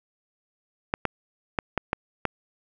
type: clicks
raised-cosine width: 0.5 ms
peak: -8 dBFS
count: 6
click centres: 0.939 / 1.053 / 1.588 / 1.777 / 1.931 / 2.253 s
effects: none